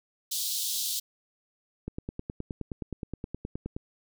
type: high-pass noise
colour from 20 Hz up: pink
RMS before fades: -31 dBFS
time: 0.31-1 s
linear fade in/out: 10 ms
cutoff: 3400 Hz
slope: 48 dB/octave
type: click train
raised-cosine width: 3 ms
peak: -21 dBFS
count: 19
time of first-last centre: 1.88-3.765 s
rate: 9.55 Hz
effects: none